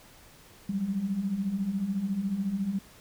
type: beating tone pair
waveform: sine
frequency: 184.9 / 198.9 Hz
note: F#3 / G3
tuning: -1 / +25 cents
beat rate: 14 Hz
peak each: -34 / -28 dBFS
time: 0.69-2.79 s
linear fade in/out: 5 ms
effects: pink hiss -54 dBFS RMS until 3 s